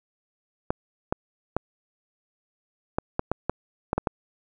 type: clicks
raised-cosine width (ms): 1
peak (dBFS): -9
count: 10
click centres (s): 0.705 / 1.125 / 1.566 / 2.985 / 3.194 / 3.316 / 3.496 / 3.931 / 3.98 / 4.072
effects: none